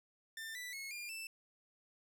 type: tone with pitch steps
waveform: sawtooth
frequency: 1791 / 1975.8 / 2180 / 2405 / 2653 Hz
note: A6 / B6 / C#7 / D7 / E7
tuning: +30 / 0 / -29 / +41 / +10 cents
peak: -40 dBFS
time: 0.37-1.27 s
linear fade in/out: 2 ms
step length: 180 ms
effects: none